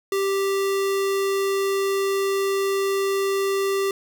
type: tone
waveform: square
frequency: 392 Hz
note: G4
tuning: in tune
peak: -21 dBFS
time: 0.12-3.91 s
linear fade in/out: 2 ms
effects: none